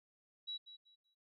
sine tone with echo, 3900 Hz, B7, 23 cents flat, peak -40 dBFS, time 0.47-0.58 s, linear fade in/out 20 ms, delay 190 ms, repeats 3, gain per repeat -12 dB, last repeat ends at 1.15 s, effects none

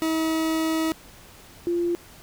40% pulse / sine tone pair in turn, 320.4 / 345.7 Hz, E4 / F4, -49 / -18 cents, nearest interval minor second, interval 131 cents, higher second, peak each -21 dBFS, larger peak neither, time 0.02-0.92 / 1.67-1.95 s, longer first, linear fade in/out 0 ms, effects pink hiss -48 dBFS RMS until 2.22 s

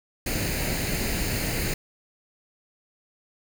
pink noise with comb filter, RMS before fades -27 dBFS, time 0.26-1.74 s, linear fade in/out 5 ms, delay 0.44 ms, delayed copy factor +0.6, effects none

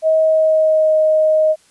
sine tone with pitch glide, 635 to 624.1 Hz, D#5 to D#5, +35 to +5 cents, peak -10 dBFS, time 0.02-1.56 s, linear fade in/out 50 ms, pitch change -30 cents, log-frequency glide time 0.19-0.97 s, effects white hiss -53 dBFS RMS until 1.7 s + resampled to 24000 Hz

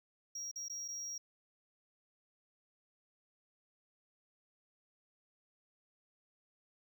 triangle tone with dropouts, 5650 Hz, F8, 19 cents sharp, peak -39 dBFS, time 0.35-1.18 s, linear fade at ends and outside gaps 5 ms, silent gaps 0.514-0.558 / 0.684-0.697 / 0.88-0.884 s, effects none

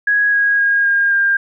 sine tone with pitch steps, 1661.2 / 1645.9 / 1630.8 / 1615.8 / 1600.9 Hz, G#6 / G#6 / G#6 / G#6 / G6, 0 / -16 / -32 / -48 / +36 cents, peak -11 dBFS, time 0.07-1.37 s, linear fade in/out 5 ms, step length 260 ms, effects none

